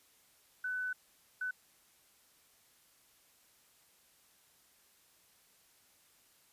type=tone bursts at uneven times; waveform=sine; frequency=1500 Hz; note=F#6; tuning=23 cents sharp; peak=-34 dBFS; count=2; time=0.64-0.93 / 1.41-1.51 s; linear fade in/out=5 ms; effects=white hiss -67 dBFS RMS until 6.52 s + resampled to 32000 Hz